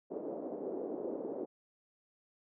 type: band-pass noise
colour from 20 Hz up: pink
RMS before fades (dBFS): -40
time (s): 0.1-1.46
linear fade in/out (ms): 20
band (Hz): 310 to 540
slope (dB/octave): 24
effects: none